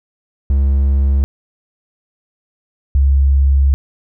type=tone pair in turn; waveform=triangle / sine; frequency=68.6 / 68.6 Hz; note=C#2 / C#2; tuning=-17 / -17 cents; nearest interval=unison; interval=0 cents; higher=neither; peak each=-8 dBFS; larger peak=neither; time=0.5-1.24 / 2.95-3.74 s; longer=second; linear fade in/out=0 ms; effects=none